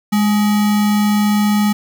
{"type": "tone with sample-and-hold", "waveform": "sine", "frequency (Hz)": 207.7, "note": "G#3", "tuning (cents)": 0, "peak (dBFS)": -11, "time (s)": [0.12, 1.73], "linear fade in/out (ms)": 10, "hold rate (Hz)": 1050, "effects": []}